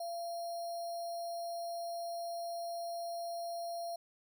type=tone with sample-and-hold; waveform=sine; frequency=684 Hz; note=F5; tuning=36 cents flat; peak=-37 dBFS; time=0-3.96 s; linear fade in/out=5 ms; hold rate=4900 Hz; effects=none